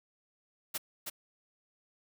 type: noise with echo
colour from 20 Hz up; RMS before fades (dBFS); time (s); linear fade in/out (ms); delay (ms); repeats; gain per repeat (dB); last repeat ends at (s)
white; -35; 0.74-0.78; 10; 320; 1; -4; 1.1
effects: high-pass 100 Hz 12 dB/octave